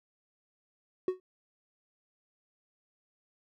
triangle tone with exponential decay, 370 Hz, F#4, in tune, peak -20 dBFS, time 1.08-1.2 s, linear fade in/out 2 ms, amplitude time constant 25 ms, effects tanh soft clip ceiling -16 dBFS

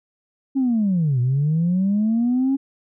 sine linear two-way sweep, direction down then up, 275.9 to 120 to 275.9 Hz, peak -15 dBFS, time 0.55-2.57 s, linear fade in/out 20 ms, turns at 1.2 s, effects tanh soft clip ceiling -13 dBFS

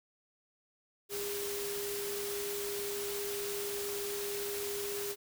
sine tone in noise, 405.5 Hz, G#4, 41 cents flat, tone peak -37 dBFS, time 1.09-5.16 s, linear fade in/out 50 ms, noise white, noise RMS -40 dBFS, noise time 1.09-5.16 s, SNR 0 dB, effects none

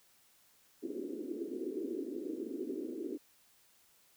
white band-pass noise, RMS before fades -40 dBFS, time 0.82-3.18 s, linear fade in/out 20 ms, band 260 to 400 Hz, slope 48 dB/octave, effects white hiss -67 dBFS RMS until 4.16 s

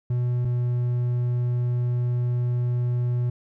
triangle tone pair in turn, 122.6 / 122.14 Hz, B2 / B2, -12 / -19 cents, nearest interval unison, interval 7 cents, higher first, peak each -19 dBFS, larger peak neither, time 0.1-0.45 / 0.45-3.3 s, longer second, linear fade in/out 5 ms, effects none

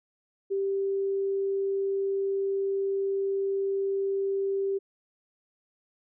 sine tone, 392 Hz, G4, in tune, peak -25 dBFS, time 0.5-4.79 s, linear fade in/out 20 ms, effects none

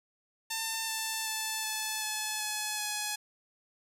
5% pulse tone with pitch steps, 896 / 886.7 / 877.6 / 868.5 / 859.5 / 850.6 / 841.8 Hz, A5 / A5 / A5 / A5 / A5 / G#5 / G#5, +31 / +13 / -5 / -23 / -41 / +41 / +23 cents, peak -20 dBFS, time 0.5-3.16 s, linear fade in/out 10 ms, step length 380 ms, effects none

